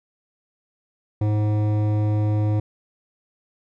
sine tone with hard clipping, 105.7 Hz, G#2, 31 cents sharp, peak -20 dBFS, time 1.21-2.6 s, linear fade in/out 5 ms, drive 13 dB, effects none

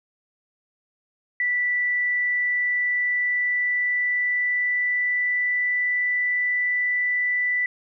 sine tone with pitch glide, 1968 to 1979.4 Hz, B6 to B6, -7 to +3 cents, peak -20 dBFS, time 1.4-7.66 s, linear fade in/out 2 ms, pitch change +10 cents, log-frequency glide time 1.75-5.77 s, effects none

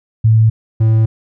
sine / triangle tone pair in turn, 111 / 111 Hz, A2 / A2, +16 / +16 cents, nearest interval unison, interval 0 cents, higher neither, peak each -6 dBFS, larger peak neither, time 0.24-0.5 / 0.8-1.06 s, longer neither, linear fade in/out 10 ms, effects none

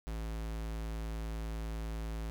square tone, 55 Hz, A1, in tune, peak -37 dBFS, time 0.07-2.3 s, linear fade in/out 0 ms, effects none

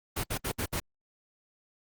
pink noise bursts, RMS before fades -31 dBFS, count 5, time 0.16-0.801 s, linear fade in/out 10 ms, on 77 ms, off 64 ms, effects Opus 24 kbps

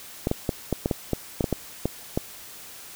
clicks, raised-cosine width 2 ms, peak -9 dBFS, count 12, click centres 0.271 / 0.314 / 0.492 / 0.727 / 0.859 / 0.912 / 1.133 / 1.408 / 1.442 / 1.527 / 1.856 / 2.175 s, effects white hiss -43 dBFS RMS until 2.95 s

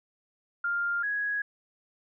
sine tone pair in turn, 1400 / 1664.9 Hz, F6 / G#6, +4 / +4 cents, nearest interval minor third, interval 300 cents, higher second, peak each -26 / -27 dBFS, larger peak first, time 0.64-1.03 / 1.03-1.42 s, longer neither, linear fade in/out 5 ms, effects none

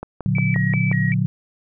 click train, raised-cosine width 1 ms, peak -16 dBFS, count 6, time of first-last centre 0.03-0.915 s, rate 5.65 Hz
sine chord, Bb augmented, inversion none, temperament just, 116.54 / 145.68 / 182.1 Hz, Bb2 / D3 / F#3, 0 / -14 / -27 cents, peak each -21 dBFS, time 0.26-1.26 s, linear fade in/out 0 ms
sine tone with vibrato, 2093 Hz, C7, in tune, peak -24 dBFS, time 0.35-1.14 s, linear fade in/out 2 ms, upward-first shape square, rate 2.6 Hz, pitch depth 170 cents each way
effects none

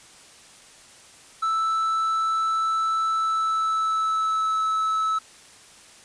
triangle tone with pitch glide, 1318.5 to 1302.6 Hz, E6 to E6, 0 to -21 cents, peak -19 dBFS, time 1.42-5.19 s, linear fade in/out 10 ms, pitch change -21 cents, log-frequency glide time 3.1-4.59 s, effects white hiss -49 dBFS RMS until 6.04 s + resampled to 22050 Hz

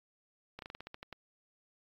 slowing click train, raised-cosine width 0.3 ms, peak -28 dBFS, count 10, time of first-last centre 0.59-1.127 s, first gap 32 ms, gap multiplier 1.15, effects AAC 32 kbps

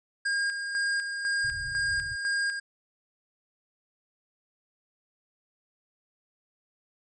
square tone with tremolo, 1617 Hz, G#6, 47 cents flat, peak -26 dBFS, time 0.25-2.6 s, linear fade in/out 10 ms, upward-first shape square, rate 2 Hz, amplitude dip 50%
white low-pass noise, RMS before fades -43 dBFS, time 1.43-2.16 s, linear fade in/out 10 ms, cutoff 140 Hz, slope 96 dB/octave
effects resampled to 22050 Hz

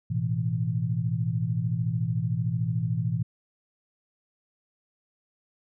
sine chord, A suspended second, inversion none, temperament equal, 110 / 123.47 / 164.81 Hz, A2 / B2 / E3, 0 / 0 / 0 cents, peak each -29 / -28 / -29 dBFS, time 0.1-3.23 s, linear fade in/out 10 ms, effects none

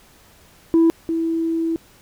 sine tone pair in turn, 329.6 / 328.4 Hz, E4 / E4, 0 / -6 cents, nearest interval unison, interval 6 cents, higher first, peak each -9 / -18 dBFS, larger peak first, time 0.74-0.9 / 1.09-1.76 s, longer second, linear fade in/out 0 ms, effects tanh soft clip ceiling -9 dBFS + pink hiss -51 dBFS RMS until 2.01 s

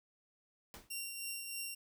pink noise with exponential decay, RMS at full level -47 dBFS, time 0.74-0.96 s, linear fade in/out 0 ms, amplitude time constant 47 ms
10% pulse tone with tremolo, 2759 Hz, F7, 22 cents flat, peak -30 dBFS, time 0.9-1.75 s, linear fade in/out 10 ms, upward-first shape triangle, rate 3.2 Hz, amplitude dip 45%
effects none

